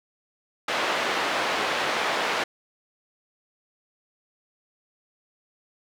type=band-pass noise; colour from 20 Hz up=pink; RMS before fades=-26 dBFS; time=0.68-2.44 s; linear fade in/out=5 ms; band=530 to 3200 Hz; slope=12 dB/octave; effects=none